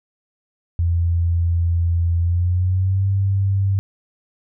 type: tone with pitch glide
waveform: sine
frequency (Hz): 85.1 to 97.75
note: F2 to G2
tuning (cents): -44 to -4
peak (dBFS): -15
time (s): 0.79-3.79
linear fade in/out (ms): 0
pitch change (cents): +240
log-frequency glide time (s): 2.2-3.07
effects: none